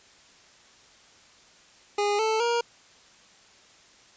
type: tone with pitch steps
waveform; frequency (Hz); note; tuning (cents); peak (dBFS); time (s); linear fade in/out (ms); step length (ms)
25% pulse; 410.6 / 440.1 / 471.7; G#4 / A4 / A#4; -20 / 0 / +20; -19; 1.98-2.61; 5; 210
effects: white hiss -55 dBFS RMS until 4.16 s + resampled to 16000 Hz